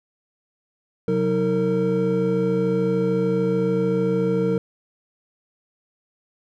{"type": "tone cluster", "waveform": "triangle", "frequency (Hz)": [131.1, 184.6, 316.9, 457.8], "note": ["C3", "F#3", "D#4", "A#4"], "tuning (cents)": [4, -4, 32, -31], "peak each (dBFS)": [-27, -21, -26, -19], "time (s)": [1.08, 4.58], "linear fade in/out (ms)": 2, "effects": []}